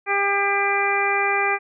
harmonic tone with a mistuned harmonic, 400 Hz, G4, 35 cents sharp, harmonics 1 / 2 / 3 / 4 / 5 / 6, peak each -26 / -24 / -26 / -27 / -25 / -24 dBFS, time 0.06-1.59 s, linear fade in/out 50 ms, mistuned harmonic 6, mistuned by -16 cents, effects none

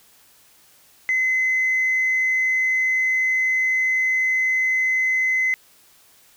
sine tone, 2043 Hz, C7, 42 cents flat, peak -16 dBFS, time 1.09-5.54 s, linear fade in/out 0 ms, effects tanh soft clip ceiling -14 dBFS + white hiss -54 dBFS RMS until 6.36 s

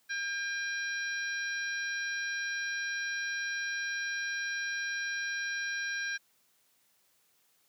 harmonic tone, 802 Hz, G5, 39 cents sharp, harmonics 2 / 3 / 4 / 5 / 6 / 7, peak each -33 / -42 / -51 / -44 / -55 / -44 dBFS, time 0.09-6.18 s, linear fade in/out 20 ms, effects white hiss -70 dBFS RMS until 7.68 s + high-pass 100 Hz 12 dB/octave

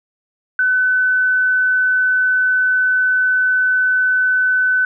sine tone, 1508 Hz, F#6, 32 cents sharp, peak -12 dBFS, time 0.59-4.85 s, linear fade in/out 2 ms, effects none

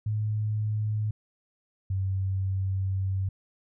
sine tone pair in turn, 106.9 / 95.73 Hz, A2 / G2, -49 / -41 cents, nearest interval major second, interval 192 cents, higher first, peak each -25 dBFS, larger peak neither, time 0.06-1.11 / 1.9-3.29 s, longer second, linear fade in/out 5 ms, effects none

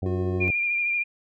harmonic tone, 93.5 Hz, F#2, 19 cents sharp, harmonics 1 / 2 / 3 / 4 / 5 / 6 / 7 / 8, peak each -26 / -32 / -36 / -38 / -40 / -42 / -43 / -44 dBFS, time 0.02-0.51 s, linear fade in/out 5 ms
triangle tone, 360.3 Hz, F#4, 46 cents flat, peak -26 dBFS, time 0.06-0.48 s, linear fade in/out 0 ms
sine tone with vibrato, 2400 Hz, D7, 37 cents sharp, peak -22 dBFS, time 0.4-1.04 s, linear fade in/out 20 ms, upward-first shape sine, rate 13 Hz, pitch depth 27 cents each way
effects none

